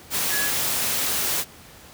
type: tone in noise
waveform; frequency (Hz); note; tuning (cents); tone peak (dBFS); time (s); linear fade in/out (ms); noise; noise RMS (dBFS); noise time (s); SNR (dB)
sine; 1684; G#6; +24; -26; 0.29-0.51; 50; white; -24; 0.1-1.45; -5
effects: pink hiss -46 dBFS RMS until 1.93 s + high-pass 60 Hz 12 dB/octave